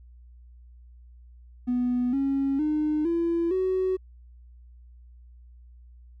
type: tone with pitch steps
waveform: triangle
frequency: 246.9 / 274 / 304 / 337.3 / 374.2 Hz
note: B3 / C#4 / D#4 / E4 / F#4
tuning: 0 / -20 / -40 / +40 / +20 cents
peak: -19 dBFS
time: 1.67-3.97 s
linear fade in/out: 20 ms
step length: 460 ms
effects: tanh soft clip ceiling -19 dBFS + added 60 Hz sine -47 dBFS peak until 6.2 s

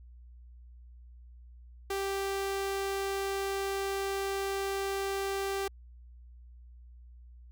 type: tone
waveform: sawtooth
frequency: 392 Hz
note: G4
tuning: in tune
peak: -27 dBFS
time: 1.9-5.68 s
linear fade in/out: 5 ms
effects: added 60 Hz sine -49 dBFS peak until 7.51 s

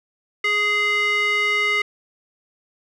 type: tone with band-pass filter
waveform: square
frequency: 415.3 Hz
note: G#4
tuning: in tune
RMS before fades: -20 dBFS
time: 0.44-1.82 s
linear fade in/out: 5 ms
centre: 2200 Hz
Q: 3.8
effects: none

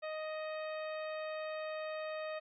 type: harmonic tone with a mistuned harmonic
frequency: 622.3 Hz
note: D#5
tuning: in tune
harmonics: 1 / 2 / 3 / 4 / 5 / 6 / 7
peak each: -39 / -47 / -49 / -51 / -60 / -58 / -60 dBFS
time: 0.02-2.4 s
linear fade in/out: 20 ms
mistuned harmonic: 4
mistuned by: +26 cents
effects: none

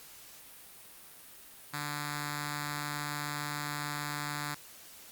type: tone with notch filter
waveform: 5% pulse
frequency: 146.83 Hz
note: D3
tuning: in tune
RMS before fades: -37 dBFS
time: 1.73-4.55 s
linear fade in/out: 10 ms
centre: 500 Hz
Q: 0.64
effects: white hiss -52 dBFS RMS until 5.11 s + Opus 48 kbps

